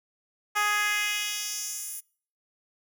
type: tone with high-pass filter sweep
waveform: 10% pulse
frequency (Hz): 416.5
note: G#4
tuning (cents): +5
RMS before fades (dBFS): -29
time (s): 0.55-2.01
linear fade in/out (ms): 20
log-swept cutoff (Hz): 1000 to 11000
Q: 1.5
effects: noise-tail reverb RT60 0.5 s tail -26 dB re dry